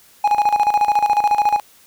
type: tone with tremolo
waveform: triangle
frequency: 830.6 Hz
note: G#5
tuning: in tune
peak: -9 dBFS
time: 0.24-1.6 s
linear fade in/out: 5 ms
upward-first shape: square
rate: 14 Hz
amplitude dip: 70%
effects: white hiss -50 dBFS RMS until 1.86 s